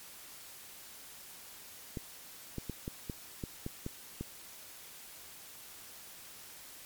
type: clicks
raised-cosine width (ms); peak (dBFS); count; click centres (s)
3; -24; 9; 1.972 / 2.583 / 2.697 / 2.879 / 3.098 / 3.438 / 3.664 / 3.864 / 4.21
effects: white hiss -51 dBFS RMS until 6.85 s + MP3 96 kbps